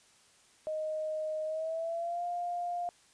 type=tone with pitch glide; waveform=sine; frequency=622 to 702.2 Hz; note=D#5 to F5; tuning=-1 to +9 cents; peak=-32 dBFS; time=0.67-2.89 s; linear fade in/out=0 ms; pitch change=+210 cents; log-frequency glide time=1.45-2.24 s; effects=white hiss -63 dBFS RMS until 3.13 s + resampled to 22050 Hz